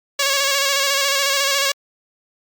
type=tone with vibrato; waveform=5% pulse; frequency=554.4 Hz; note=C#5; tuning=in tune; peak=-5 dBFS; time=0.19-1.72 s; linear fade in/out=5 ms; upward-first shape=square; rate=14 Hz; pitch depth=31 cents each way; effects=Opus 48 kbps